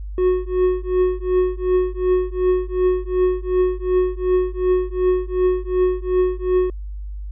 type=tone with tremolo; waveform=triangle; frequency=366.4 Hz; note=F#4; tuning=17 cents flat; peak=-10 dBFS; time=0.18-6.7 s; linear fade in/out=2 ms; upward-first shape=triangle; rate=2.7 Hz; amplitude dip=100%; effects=added 50 Hz sine -27 dBFS peak until 7.31 s + resampled to 8000 Hz